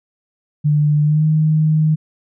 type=tone with pitch glide; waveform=sine; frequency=148.9 to 155.49 Hz; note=D3 to D#3; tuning=+24 to -1 cents; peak=-11 dBFS; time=0.64-1.96 s; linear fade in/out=20 ms; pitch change=+75 cents; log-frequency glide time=1.02-1.25 s; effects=none